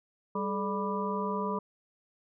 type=harmonic tone with a mistuned harmonic; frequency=197.2 Hz; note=G3; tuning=11 cents sharp; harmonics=1 / 2 / 3 / 5 / 6; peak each=-34 / -35 / -40 / -34 / -38 dBFS; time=0.35-1.59 s; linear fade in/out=5 ms; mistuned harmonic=2; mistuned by=+140 cents; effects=none